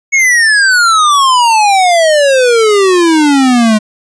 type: exponential sweep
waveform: square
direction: down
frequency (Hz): 2217 to 210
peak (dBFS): -6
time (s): 0.12-3.79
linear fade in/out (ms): 20
effects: resampled to 22050 Hz